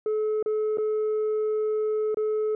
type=tone with dropouts; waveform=sine; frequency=430 Hz; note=A4; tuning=40 cents flat; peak=-20 dBFS; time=0.06-2.55 s; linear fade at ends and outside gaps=2 ms; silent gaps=0.427-0.46 / 0.773-0.783 / 2.145-2.171 s; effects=tanh soft clip ceiling -22 dBFS